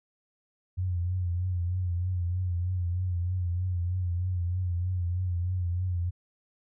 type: tone with vibrato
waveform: sine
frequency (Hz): 89.5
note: F2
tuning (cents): +43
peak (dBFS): -26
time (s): 0.77-6.11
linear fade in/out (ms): 20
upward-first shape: triangle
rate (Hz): 3.2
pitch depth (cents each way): 69
effects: none